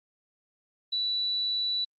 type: tone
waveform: sine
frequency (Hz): 3951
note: B7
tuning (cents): 0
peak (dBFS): -26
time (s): 0.92-1.85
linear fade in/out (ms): 10
effects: Opus 32 kbps